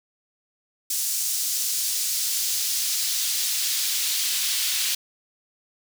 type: noise with high-pass filter sweep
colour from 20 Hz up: pink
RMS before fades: -25 dBFS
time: 0.9-4.95 s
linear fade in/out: 5 ms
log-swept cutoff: 6400 to 3400 Hz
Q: 1.1
effects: none